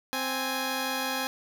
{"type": "tone pair together", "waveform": "10% pulse", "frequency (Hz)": [261.6, 830.6], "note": ["C4", "G#5"], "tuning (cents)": [0, 0], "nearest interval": "octave + minor sixth", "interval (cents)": 2000, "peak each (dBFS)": -23, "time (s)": [0.13, 1.27], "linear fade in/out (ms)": 0, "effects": []}